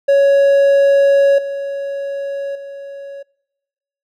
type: tone with level steps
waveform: triangle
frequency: 557 Hz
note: C#5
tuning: 8 cents sharp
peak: -6 / -18 / -26 dBFS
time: 0.08-3.23 s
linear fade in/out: 10 ms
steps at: 1.38 / 2.55 s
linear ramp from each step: 5 ms
effects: noise-tail reverb RT60 1.0 s tail -26 dB re dry